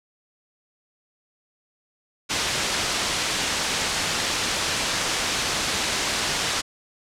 white low-pass noise, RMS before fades -25 dBFS, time 2.29-6.62 s, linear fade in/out 20 ms, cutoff 6000 Hz, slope 12 dB/octave, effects low-pass 10000 Hz 12 dB/octave

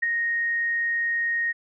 sine tone with ADSR envelope, 1864.7 Hz, A#6, in tune, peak -17 dBFS, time 0.02-1.53 s, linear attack 14 ms, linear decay 5 ms, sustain -5 dB, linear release 23 ms, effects none

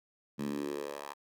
10% pulse tone with high-pass filter sweep, 71.8 Hz, D2, 39 cents flat, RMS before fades -38 dBFS, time 0.38-1.14 s, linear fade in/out 20 ms, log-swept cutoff 180 to 870 Hz, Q 3.1, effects none

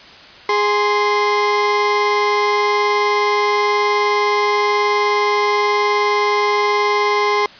30% pulse tone pair together, 413.8 / 1044 Hz, G#4 / C6, -6 / -4 cents, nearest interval octave + major third, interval 1602 cents, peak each -14 dBFS, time 0.49-7.46 s, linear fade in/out 2 ms, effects white hiss -40 dBFS RMS until 7.59 s + resampled to 11025 Hz

